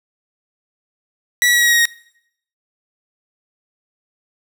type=tone with pitch steps; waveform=sawtooth; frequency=1946 / 1933.7 / 1921.4 / 1909.3 / 1897.2 / 1885.1 / 1873.2 Hz; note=B6 / B6 / B6 / A#6 / A#6 / A#6 / A#6; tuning=-26 / -37 / -48 / +41 / +30 / +19 / +8 cents; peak=-8 dBFS; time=1.42-1.854 s; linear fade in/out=0 ms; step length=62 ms; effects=noise-tail reverb RT60 0.7 s tail -22 dB re dry